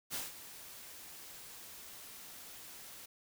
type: noise with ADSR envelope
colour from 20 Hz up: white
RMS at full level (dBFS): -38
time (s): 0.1-3.06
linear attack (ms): 44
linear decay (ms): 170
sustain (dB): -13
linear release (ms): 9
effects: none